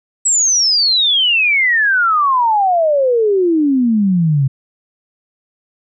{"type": "exponential sweep", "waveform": "sine", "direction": "down", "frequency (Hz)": [7902, 130.81], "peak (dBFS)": -10, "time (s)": [0.25, 4.48], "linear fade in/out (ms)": 10, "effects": []}